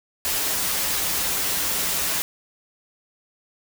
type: noise with comb filter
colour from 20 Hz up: white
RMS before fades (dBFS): -24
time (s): 0.25-2.22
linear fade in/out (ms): 0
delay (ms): 8.5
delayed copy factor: -0.55
effects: none